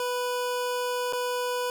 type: tone with dropouts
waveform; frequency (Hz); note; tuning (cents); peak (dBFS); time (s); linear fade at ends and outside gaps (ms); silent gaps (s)
25% pulse; 493.9; B4; 0; -23; 0-1.7; 1; 1.126-1.132
effects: none